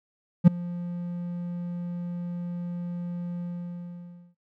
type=tone with ADSR envelope; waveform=triangle; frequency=174.8 Hz; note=F3; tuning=2 cents sharp; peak=-5 dBFS; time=0.44-4.35 s; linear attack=34 ms; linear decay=8 ms; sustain=-23 dB; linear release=940 ms; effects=noise-tail reverb RT60 0.1 s tail -24 dB re dry